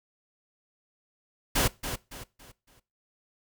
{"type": "noise with echo", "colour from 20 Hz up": "pink", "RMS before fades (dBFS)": -24, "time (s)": [1.55, 1.68], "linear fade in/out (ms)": 10, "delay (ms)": 280, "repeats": 4, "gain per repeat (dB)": -9, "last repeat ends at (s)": 2.8, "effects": ["noise-tail reverb RT60 0.3 s tail -21 dB re dry"]}